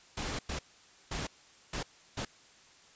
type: noise bursts at uneven times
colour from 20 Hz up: pink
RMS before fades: -36 dBFS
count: 5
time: 0.17-0.39 / 0.49-0.59 / 1.11-1.27 / 1.73-1.83 / 2.17-2.25 s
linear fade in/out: 5 ms
effects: white hiss -59 dBFS RMS until 2.95 s + resampled to 16000 Hz